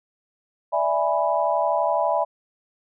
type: chord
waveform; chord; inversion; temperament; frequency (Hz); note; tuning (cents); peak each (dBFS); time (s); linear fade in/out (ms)
sine; E dominant seventh; third; equal; 587.3 / 659.3 / 830.6 / 987.8; D5 / E5 / G#5 / B5; 0 / 0 / 0 / 0; -25 / -23 / -25 / -25; 0.72-2.25; 20
effects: none